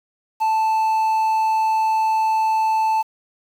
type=tone with quantisation; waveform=triangle; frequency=880 Hz; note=A5; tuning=in tune; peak=-14 dBFS; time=0.4-3.03 s; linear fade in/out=20 ms; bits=7; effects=none